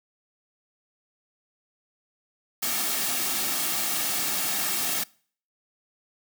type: noise with comb filter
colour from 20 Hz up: white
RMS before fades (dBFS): -27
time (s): 2.62-5.04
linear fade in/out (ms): 10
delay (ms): 2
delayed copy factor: -0.5
effects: noise-tail reverb RT60 0.5 s tail -24 dB re dry + high-pass 150 Hz 12 dB/octave